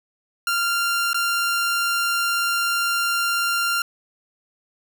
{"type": "tone with dropouts", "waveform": "sawtooth", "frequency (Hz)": 1389, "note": "F6", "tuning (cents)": -10, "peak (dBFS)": -16, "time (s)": [0.47, 3.82], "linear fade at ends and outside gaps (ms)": 2, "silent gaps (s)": [1.132, 1.144], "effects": []}